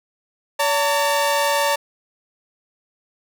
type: tone pair together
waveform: sawtooth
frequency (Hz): 570.7 / 906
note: D5 / A#5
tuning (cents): -50 / -50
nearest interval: minor sixth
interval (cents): 800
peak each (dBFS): -16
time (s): 0.59-1.76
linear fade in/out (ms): 10
effects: none